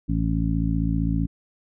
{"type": "harmonic tone", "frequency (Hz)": 55.4, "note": "A1", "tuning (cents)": 13, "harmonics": [1, 2, 3, 4, 5], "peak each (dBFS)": [-25, -28, -25, -31, -27], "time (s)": [0.08, 1.27], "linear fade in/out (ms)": 20, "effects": []}